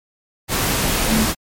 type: tone in noise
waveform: sine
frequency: 220 Hz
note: A3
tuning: in tune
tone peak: -16 dBFS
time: 1.07-1.27 s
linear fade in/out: 50 ms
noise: pink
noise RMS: -19 dBFS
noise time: 0.48-1.35 s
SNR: 0 dB
effects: MP3 64 kbps